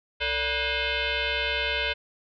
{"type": "tone with frequency modulation", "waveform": "sine", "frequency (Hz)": 450.1, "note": "A4", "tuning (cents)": 39, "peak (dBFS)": -24, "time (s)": [0.2, 1.94], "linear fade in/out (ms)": 20, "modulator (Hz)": 515, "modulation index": 6.3, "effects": []}